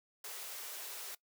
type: high-pass noise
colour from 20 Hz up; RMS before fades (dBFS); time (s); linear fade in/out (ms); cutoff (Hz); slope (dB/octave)
white; -45; 0.24-1.15; 5; 360; 96
effects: noise-tail reverb RT60 0.1 s tail -20 dB re dry